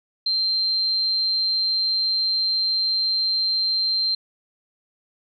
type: tone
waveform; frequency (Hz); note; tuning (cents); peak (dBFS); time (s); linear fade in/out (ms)
sine; 4147; C8; -16; -19; 0.26-4.15; 5
effects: none